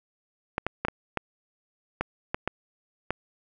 clicks, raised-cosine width 0.5 ms, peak -11 dBFS, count 9, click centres 0.581 / 0.666 / 0.85 / 0.884 / 1.173 / 2.01 / 2.345 / 2.476 / 3.106 s, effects none

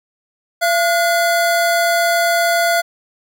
square tone pair together, 681.9 / 1445 Hz, F5 / F#6, -42 / -41 cents, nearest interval octave + minor second, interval 1301 cents, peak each -15 / -19 dBFS, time 0.61-2.82 s, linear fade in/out 20 ms, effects none

